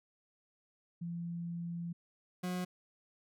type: tone pair in turn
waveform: sine / 40% pulse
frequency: 170.7 / 180.85 Hz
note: F3 / F#3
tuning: -39 / -39 cents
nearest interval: minor second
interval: 100 cents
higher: second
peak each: -37 / -34 dBFS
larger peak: second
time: 1.01-1.93 / 2.43-2.65 s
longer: first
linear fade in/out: 10 ms
effects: none